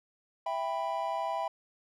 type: chord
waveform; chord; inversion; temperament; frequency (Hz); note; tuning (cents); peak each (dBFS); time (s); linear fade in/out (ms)
triangle; E minor; none; just; 659.3 / 791.1 / 988.9; E5 / G5 / B5; 0 / +16 / +2; -33; 0.46-1.48; 5
effects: none